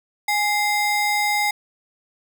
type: ring-modulated tone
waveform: square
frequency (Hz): 1459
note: F#6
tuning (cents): -25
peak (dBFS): -16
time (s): 0.28-1.51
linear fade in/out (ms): 5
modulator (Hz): 631
effects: none